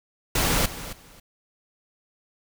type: noise with echo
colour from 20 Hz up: pink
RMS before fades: -22 dBFS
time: 0.35-0.66 s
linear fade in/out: 5 ms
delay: 270 ms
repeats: 2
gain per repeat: -14 dB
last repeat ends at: 1.2 s
effects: none